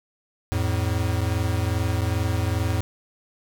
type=tone pair together; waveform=square; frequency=85.37 / 107.8 Hz; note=F2 / A2; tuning=-39 / -35 cents; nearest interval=major third; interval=404 cents; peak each=-25 dBFS; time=0.52-2.81 s; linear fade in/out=0 ms; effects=none